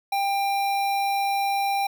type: tone with notch filter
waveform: square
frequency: 794 Hz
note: G5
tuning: 22 cents sharp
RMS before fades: -24 dBFS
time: 0.12-1.87 s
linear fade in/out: 5 ms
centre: 7500 Hz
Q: 1.7
effects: none